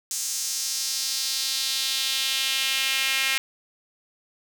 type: tone with high-pass filter sweep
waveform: sawtooth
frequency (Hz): 267.4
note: C4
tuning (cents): +38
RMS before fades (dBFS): -26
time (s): 0.11-3.38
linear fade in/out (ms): 0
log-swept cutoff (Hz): 6700 to 2300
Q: 2.1
effects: none